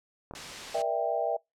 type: clicks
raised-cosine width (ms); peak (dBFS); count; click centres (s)
1; -26; 2; 0.311 / 0.337
type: noise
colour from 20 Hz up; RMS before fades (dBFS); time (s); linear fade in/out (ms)
white; -39; 0.35-0.82; 2
type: chord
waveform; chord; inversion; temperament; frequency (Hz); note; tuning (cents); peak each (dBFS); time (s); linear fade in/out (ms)
sine; E half-diminished seventh; second; just; 474.7 / 593.3 / 659.3 / 791.1; Bb4 / D5 / E5 / G5; +31 / +18 / 0 / +16; -34 / -33 / -29 / -32; 0.74-1.37; 10
effects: noise-tail reverb RT60 0.2 s tail -26 dB re dry + low-pass 6000 Hz 12 dB/octave